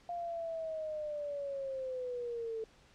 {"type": "linear sweep", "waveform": "sine", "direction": "down", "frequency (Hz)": [701, 440], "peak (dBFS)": -36, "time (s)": [0.09, 2.64], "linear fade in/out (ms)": 2, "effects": ["pink hiss -63 dBFS RMS until 2.94 s", "low-pass 6000 Hz 12 dB/octave"]}